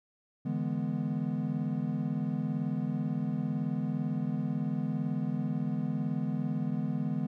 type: chord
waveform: triangle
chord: E dominant seventh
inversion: third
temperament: equal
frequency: 146.83 / 164.81 / 207.7 / 246.9 Hz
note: D3 / E3 / G#3 / B3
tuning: 0 / 0 / 0 / 0 cents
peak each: -33 dBFS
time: 0.45-7.27 s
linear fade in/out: 10 ms
effects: none